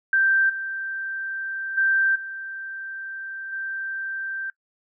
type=tone with level steps; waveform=sine; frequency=1568 Hz; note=G6; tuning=in tune; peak=-16 / -27 / -17 / -31 / -27 dBFS; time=0.13-4.5 s; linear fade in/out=2 ms; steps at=0.49 / 1.77 / 2.15 / 3.52 s; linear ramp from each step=10 ms; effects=noise-tail reverb RT60 0.1 s tail -21 dB re dry